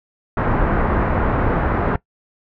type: low-pass noise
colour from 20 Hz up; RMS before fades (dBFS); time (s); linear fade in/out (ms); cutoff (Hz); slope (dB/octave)
pink; -18; 0.37-1.96; 2; 1600; 24
effects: noise-tail reverb RT60 0.1 s tail -20 dB re dry